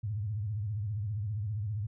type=tone with vibrato; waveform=sine; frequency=104.7 Hz; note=G#2; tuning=15 cents sharp; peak=-31 dBFS; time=0.03-1.87 s; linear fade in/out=10 ms; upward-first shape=triangle; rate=15 Hz; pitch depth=180 cents each way; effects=none

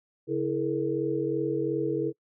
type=tone cluster; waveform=sine; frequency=139 / 326.7 / 422.6 / 465.4 Hz; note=C#3 / E4 / G#4 / A#4; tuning=+5 / -15 / +30 / -3 cents; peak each=-35 / -29 / -30 / -31 dBFS; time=0.27-2.13 s; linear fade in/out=50 ms; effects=noise-tail reverb RT60 0.1 s tail -25 dB re dry

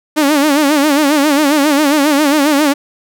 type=tone with vibrato; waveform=sawtooth; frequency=292.1 Hz; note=D4; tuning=9 cents flat; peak=-5 dBFS; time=0.16-2.74 s; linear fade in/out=20 ms; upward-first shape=sine; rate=7.4 Hz; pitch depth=110 cents each way; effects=none

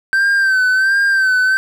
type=tone with vibrato; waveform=triangle; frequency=1555 Hz; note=G6; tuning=14 cents flat; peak=-9 dBFS; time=0.13-1.57 s; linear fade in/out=0 ms; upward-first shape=sine; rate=1.4 Hz; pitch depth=57 cents each way; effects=none

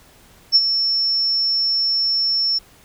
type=tone with ADSR envelope; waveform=sine; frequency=5400 Hz; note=E8; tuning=41 cents sharp; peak=-7 dBFS; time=0.52-2.59 s; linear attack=36 ms; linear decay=42 ms; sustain=-9 dB; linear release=13 ms; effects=pink hiss -50 dBFS RMS until 2.84 s

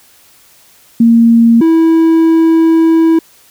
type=tone pair in turn; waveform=sine / triangle; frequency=231.3 / 326.3 Hz; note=A#3 / E4; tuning=-13 / -18 cents; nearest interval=tritone; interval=595 cents; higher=second; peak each=-3 dBFS; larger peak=neither; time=1-1.61 / 1.61-3.19 s; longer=second; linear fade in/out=5 ms; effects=white hiss -45 dBFS RMS until 3.5 s

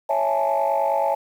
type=chord; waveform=sine; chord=A major seventh; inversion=first; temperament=equal; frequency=554.4 / 659.3 / 830.6 / 880 Hz; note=C#5 / E5 / G#5 / A5; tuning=0 / 0 / 0 / 0 cents; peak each=-23 dBFS; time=0.09-1.15 s; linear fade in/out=10 ms; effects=tanh soft clip ceiling -12 dBFS + 8-bit

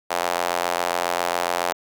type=tone with high-pass filter; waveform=sawtooth; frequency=87.31 Hz; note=F2; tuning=in tune; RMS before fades=-24 dBFS; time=0.1-1.73 s; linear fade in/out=10 ms; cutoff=700 Hz; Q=1.8; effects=none

